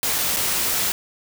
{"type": "noise with dropouts", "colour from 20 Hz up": "white", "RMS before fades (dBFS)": -22, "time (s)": [0.03, 0.92], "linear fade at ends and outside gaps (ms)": 0, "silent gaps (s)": [[0.183, 0.186], [0.363, 0.369]], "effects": []}